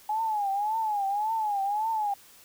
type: tone with vibrato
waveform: sine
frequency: 839 Hz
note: G#5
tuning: 17 cents sharp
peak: -25 dBFS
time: 0.09-2.14 s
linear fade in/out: 5 ms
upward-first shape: triangle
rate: 1.8 Hz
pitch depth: 140 cents each way
effects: white hiss -54 dBFS RMS until 2.44 s